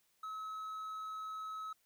triangle tone, 1287 Hz, E6, 42 cents flat, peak -39 dBFS, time 0.23-1.73 s, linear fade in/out 5 ms, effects white hiss -75 dBFS RMS until 1.85 s

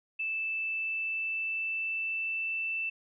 sine tone with pitch glide, 2637 to 2658 Hz, E7 to E7, 0 to +14 cents, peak -30 dBFS, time 0.19-2.9 s, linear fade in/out 10 ms, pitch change +14 cents, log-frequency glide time 0.33-2.64 s, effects none

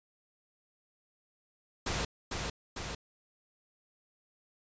pink noise with echo, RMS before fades -33 dBFS, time 1.86-2.05 s, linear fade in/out 5 ms, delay 450 ms, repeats 2, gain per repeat -3 dB, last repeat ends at 2.95 s, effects resampled to 16000 Hz

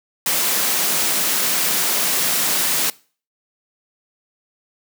white high-pass noise, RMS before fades -19 dBFS, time 0.26-2.9 s, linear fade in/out 2 ms, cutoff 140 Hz, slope 48 dB/octave, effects noise-tail reverb RT60 0.4 s tail -22 dB re dry

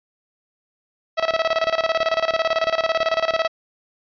sawtooth tone with tremolo, 651 Hz, E5, 22 cents flat, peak -12 dBFS, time 1.17-3.48 s, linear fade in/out 20 ms, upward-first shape square, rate 18 Hz, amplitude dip 80%, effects resampled to 11025 Hz

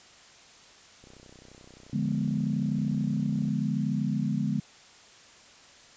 click train, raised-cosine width 2 ms, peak -38 dBFS, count 78, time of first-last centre 1.04-3.484 s, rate 31.5 Hz
sine chord, D diminished seventh, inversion none, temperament equal, 146.83 / 174.61 / 207.7 / 246.9 Hz, D3 / F3 / Ab3 / Cb4, 0 / 0 / 0 / 0 cents, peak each -30 / -34 / -29 / -32 dBFS, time 1.93-4.6 s, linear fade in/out 5 ms
effects white hiss -53 dBFS RMS until 5.96 s + resampled to 16000 Hz

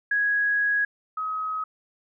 sine tone pair in turn, 1661.2 / 1270.3 Hz, G#6 / D#6, 0 / +36 cents, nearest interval perfect fourth, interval 464 cents, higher first, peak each -20 / -26 dBFS, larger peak first, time 0.11-0.85 / 1.17-1.64 s, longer first, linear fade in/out 5 ms, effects none

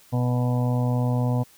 harmonic tone, 123.47 Hz, B2, in tune, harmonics 1 / 2 / 4 / 5 / 6 / 7 / 8, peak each -21 / -27 / -33 / -35 / -37 / -38 / -39 dBFS, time 0.12-1.44 s, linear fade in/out 20 ms, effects white hiss -54 dBFS RMS until 1.57 s

